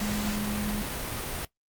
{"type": "tone in noise", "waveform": "sine", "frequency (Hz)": 208.9, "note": "G#3", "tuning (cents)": 10, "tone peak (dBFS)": -29, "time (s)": [0.01, 0.82], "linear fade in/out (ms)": 2, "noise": "pink", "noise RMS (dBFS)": -33, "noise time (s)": [0, 1.45], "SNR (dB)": 1, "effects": ["noise-tail reverb RT60 0.1 s tail -17 dB re dry", "Opus 48 kbps"]}